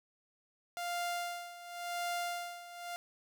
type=tone with tremolo; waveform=sawtooth; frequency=698.5 Hz; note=F5; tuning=in tune; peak=-30 dBFS; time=0.77-2.96 s; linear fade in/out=0 ms; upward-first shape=sine; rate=0.92 Hz; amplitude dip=80%; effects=none